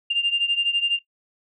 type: beating tone pair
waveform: sine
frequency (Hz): 2794 / 2806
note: F7 / F7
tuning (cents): 0 / +8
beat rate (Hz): 12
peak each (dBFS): -20 / -23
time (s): 0.1-0.99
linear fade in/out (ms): 10
effects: noise-tail reverb RT60 0.1 s tail -18 dB re dry + tanh soft clip ceiling -12 dBFS